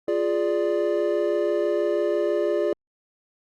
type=chord; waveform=triangle; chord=D diminished; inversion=first; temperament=equal; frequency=349.2 / 415.3 / 587.3 Hz; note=F4 / Ab4 / D5; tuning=0 / 0 / 0 cents; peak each=-23 dBFS; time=0.08-2.73 s; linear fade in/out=2 ms; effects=Opus 48 kbps